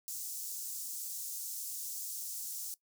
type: high-pass noise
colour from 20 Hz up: pink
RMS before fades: -41 dBFS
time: 0.08-2.74 s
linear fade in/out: 0 ms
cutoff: 6200 Hz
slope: 24 dB/octave
effects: noise-tail reverb RT60 0.1 s tail -19 dB re dry